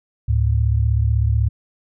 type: tone pair together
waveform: sine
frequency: 72.4 / 108.48 Hz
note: D2 / A2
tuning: -24 / -24 cents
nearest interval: perfect fifth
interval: 700 cents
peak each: -17 dBFS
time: 0.28-1.49 s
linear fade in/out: 10 ms
effects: none